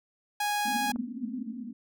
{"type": "tone", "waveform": "sawtooth", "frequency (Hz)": 828, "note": "G#5", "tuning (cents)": -5, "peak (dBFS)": -23, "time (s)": [0.4, 0.92], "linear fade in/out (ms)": 5}
{"type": "band-pass noise", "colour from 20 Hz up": "pink", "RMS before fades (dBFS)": -36, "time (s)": [0.65, 1.73], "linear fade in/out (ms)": 10, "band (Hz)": [220, 260], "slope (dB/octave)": 96}
{"type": "clicks", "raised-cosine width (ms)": 1, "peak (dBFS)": -29, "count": 2, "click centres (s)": [0.901, 0.96]}
{"effects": []}